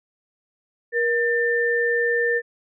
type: tone pair together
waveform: sine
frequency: 474.1 / 1790 Hz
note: A#4 / A6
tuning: +29 / +29 cents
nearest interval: octave + major seventh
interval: 2300 cents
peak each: -21 dBFS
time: 0.92-2.42 s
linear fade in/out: 50 ms
effects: none